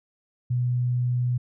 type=tone; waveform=sine; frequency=123.47 Hz; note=B2; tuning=in tune; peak=-21 dBFS; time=0.5-1.38 s; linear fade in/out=10 ms; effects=none